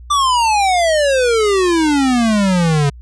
square exponential sweep, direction down, 1187 to 138.59 Hz, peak -12 dBFS, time 0.1-2.9 s, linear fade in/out 10 ms, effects added 60 Hz sine -33 dBFS peak until 3.01 s + resampled to 22050 Hz

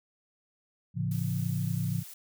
sine chord, A augmented, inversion none, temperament equal with one note detuned, 110 / 138.59 / 171.02 Hz, A2 / C#3 / E#3, 0 / 0 / -36 cents, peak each -32 dBFS, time 0.94-2.04 s, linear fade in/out 50 ms
blue noise, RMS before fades -46 dBFS, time 1.11-2.14 s, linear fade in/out 5 ms
effects none

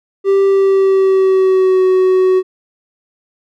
triangle tone with pitch glide, 392 to 373 Hz, G4 to F#4, 0 to +14 cents, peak -6 dBFS, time 0.24-2.43 s, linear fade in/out 50 ms, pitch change -86 cents, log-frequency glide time 0.45-1.84 s, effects none

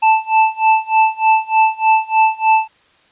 square tone with tremolo, 880 Hz, A5, in tune, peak -8 dBFS, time 0.02-2.68 s, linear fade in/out 10 ms, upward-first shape sine, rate 3.3 Hz, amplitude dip 95%, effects white hiss -53 dBFS RMS until 3.11 s + resampled to 8000 Hz

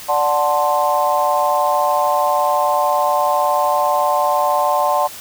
sine chord, D dominant seventh, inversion none, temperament equal, 587.3 / 740 / 880 / 1046.5 Hz, D5 / F#5 / A5 / C6, 0 / 0 / 0 / 0 cents, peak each -19 dBFS, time 0.08-5.08 s, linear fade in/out 20 ms, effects white hiss -34 dBFS RMS until 5.2 s

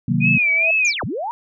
sine chord, C half-diminished seventh, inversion none, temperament equal with one note detuned, 129.46 / 155.56 / 185 / 233.1 Hz, C3 / Eb3 / Gb3 / Bb3, -18 / 0 / 0 / 0 cents, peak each -21 dBFS, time 0.08-0.38 s, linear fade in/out 5 ms
sine tone with vibrato, 2433 Hz, D#7, 39 cents flat, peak -14 dBFS, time 0.2-0.94 s, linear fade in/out 50 ms, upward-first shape sine, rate 2.3 Hz, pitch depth 120 cents each way
sine tone with exponential growth, 655 Hz, E5, 11 cents flat, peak -20 dBFS, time 0.29-0.71 s, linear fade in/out 5 ms, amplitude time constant 90 ms
sine linear two-way sweep, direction down then up, 7040 to 78.6 to 977 Hz, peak -22 dBFS, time 0.85-1.31 s, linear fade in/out 0 ms, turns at 1.04 s
effects none

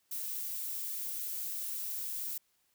violet noise, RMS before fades -38 dBFS, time 0.11-2.38 s, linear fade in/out 5 ms, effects white hiss -74 dBFS RMS until 2.74 s

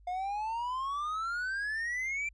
triangle exponential sweep, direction up, 709 to 2368 Hz, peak -30 dBFS, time 0.07-2.29 s, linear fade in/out 5 ms, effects added 50 Hz sine -55 dBFS peak until 2.33 s + resampled to 22050 Hz

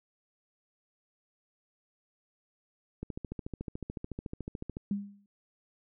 click train, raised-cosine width 3 ms, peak -24 dBFS, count 25, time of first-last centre 3.03-4.769 s, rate 13.8 Hz
sine tone with exponential decay, 201.5 Hz, G3, 48 cents sharp, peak -26 dBFS, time 4.91-5.26 s, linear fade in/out 2 ms, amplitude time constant 74 ms
effects none

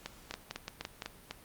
two click trains, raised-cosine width 0.2 ms, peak -20 / -20 dBFS, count 6 / 5, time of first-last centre 0.06-1.31 / 0.34-1.021 s, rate 4 / 5.87 Hz, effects pink hiss -56 dBFS RMS until 1.44 s + Opus 48 kbps

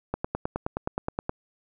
click train, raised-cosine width 1 ms, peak -13 dBFS, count 12, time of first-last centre 0.14-1.294 s, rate 9.53 Hz, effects none

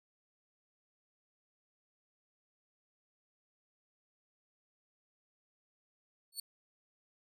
20% pulse tone with exponential growth, 4431 Hz, C#8, 2 cents flat, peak -29 dBFS, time 6.32-6.4 s, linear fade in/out 5 ms, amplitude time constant 17 ms, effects none

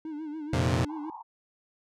triangle tone with vibrato, 306.4 Hz, D#4, 27 cents flat, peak -32 dBFS, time 0.05-1.1 s, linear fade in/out 2 ms, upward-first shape sine, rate 7 Hz, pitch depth 83 cents each way
sawtooth chord, F suspended fourth, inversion none, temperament equal, 87.31 / 116.54 / 130.81 Hz, F2 / Bb2 / C3, 0 / 0 / 0 cents, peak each -24 dBFS, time 0.53-0.85 s, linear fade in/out 5 ms
pink band-pass noise, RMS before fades -43 dBFS, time 0.88-1.23 s, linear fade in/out 20 ms, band 850 to 1000 Hz, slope 96 dB/octave
effects low-pass 8000 Hz 12 dB/octave

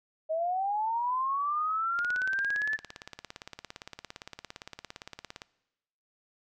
sine linear sweep, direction up, 622.3 to 1760 Hz, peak -27 dBFS, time 0.29-2.77 s, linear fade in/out 20 ms
click train, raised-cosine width 0.2 ms, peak -23 dBFS, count 61, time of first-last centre 1.99-5.419 s, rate 17.5 Hz
effects noise-tail reverb RT60 1.0 s tail -21 dB re dry

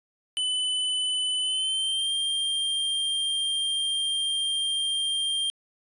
square tone with pitch glide, 3008 to 3187 Hz, F#7 to G7, +28 to +28 cents, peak -25 dBFS, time 0.37-5.5 s, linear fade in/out 0 ms, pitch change +100 cents, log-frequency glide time 1.4-2.11 s, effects resampled to 24000 Hz

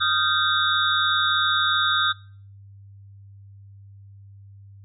sine tone cluster, 1241 / 1384 / 1557 / 3540 / 3765 Hz, D#6 / F6 / G6 / A7 / A#7, -5 / -16 / -12 / +10 / +16 cents, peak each -25 dBFS, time 0-2.13 s, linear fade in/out 20 ms, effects noise-tail reverb RT60 0.5 s tail -24 dB re dry + added 99 Hz sine -43 dBFS peak until 4.84 s

